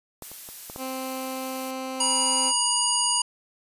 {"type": "noise", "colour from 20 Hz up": "blue", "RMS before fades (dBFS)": -39, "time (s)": [0.22, 1.71], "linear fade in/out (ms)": 2}
{"type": "clicks", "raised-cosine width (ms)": 1, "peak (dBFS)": [-24, -31, -30, -25, -22], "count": 5, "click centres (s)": [0.223, 0.316, 0.489, 0.699, 0.761]}
{"type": "tone", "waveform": "15% pulse", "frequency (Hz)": 261.6, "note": "C4", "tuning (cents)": 0, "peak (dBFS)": -24, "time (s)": [0.77, 2.53], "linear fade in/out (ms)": 50}
{"type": "harmonic tone", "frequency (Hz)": 963, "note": "B5", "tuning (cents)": -44, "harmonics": [1, 3, 5, 7, 9, 10], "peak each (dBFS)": [-28, -28, -28, -28, -28, -28], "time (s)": [2, 3.22], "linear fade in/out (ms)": 5}
{"effects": ["resampled to 32000 Hz"]}